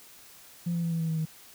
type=tone with pitch steps; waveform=sine; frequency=172.1 / 169.73 / 167.39 / 165.09 / 162.82 / 160.57 / 158.36 Hz; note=F3 / F3 / E3 / E3 / E3 / E3 / D#3; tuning=-25 / -49 / +27 / +3 / -21 / -45 / +31 cents; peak=-25 dBFS; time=0.66-1.255 s; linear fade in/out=10 ms; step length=85 ms; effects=tanh soft clip ceiling -23 dBFS + white hiss -52 dBFS RMS until 1.54 s